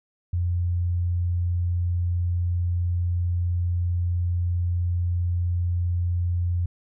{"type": "tone", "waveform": "sine", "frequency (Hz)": 87.7, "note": "F2", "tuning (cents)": 8, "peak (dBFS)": -21, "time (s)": [0.33, 6.66], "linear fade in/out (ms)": 5, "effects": []}